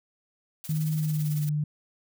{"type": "noise with tremolo", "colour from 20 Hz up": "blue", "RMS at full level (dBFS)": -39, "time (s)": [0.64, 1.49], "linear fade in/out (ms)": 0, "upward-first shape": "sine", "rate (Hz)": 18, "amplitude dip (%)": 60}
{"type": "tone with pitch glide", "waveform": "sine", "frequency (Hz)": [155.56, 149.74], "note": ["D#3", "D3"], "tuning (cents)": [0, 34], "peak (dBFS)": -24, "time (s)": [0.69, 1.64], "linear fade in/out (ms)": 5, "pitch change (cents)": -66, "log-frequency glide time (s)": [0.96, 1.39]}
{"effects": []}